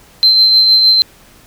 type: tone with tremolo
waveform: sine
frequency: 4104 Hz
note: C8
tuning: 34 cents flat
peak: -3 dBFS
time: 0.23-1.02 s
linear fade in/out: 0 ms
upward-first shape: triangle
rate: 6.5 Hz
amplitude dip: 40%
effects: tanh soft clip ceiling 0 dBFS + pink hiss -44 dBFS RMS until 1.46 s